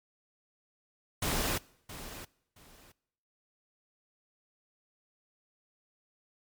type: noise with echo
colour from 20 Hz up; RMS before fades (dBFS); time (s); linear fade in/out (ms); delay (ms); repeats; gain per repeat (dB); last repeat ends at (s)
pink; -31; 1.22-1.58; 5; 670; 2; -13; 2.92
effects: noise-tail reverb RT60 0.8 s tail -23 dB re dry + MP3 96 kbps